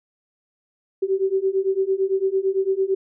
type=beating tone pair; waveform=sine; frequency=380 / 388.9 Hz; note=F#4 / G4; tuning=+46 / -14 cents; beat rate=8.9 Hz; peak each=-22 / -21 dBFS; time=1.02-2.95 s; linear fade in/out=10 ms; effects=none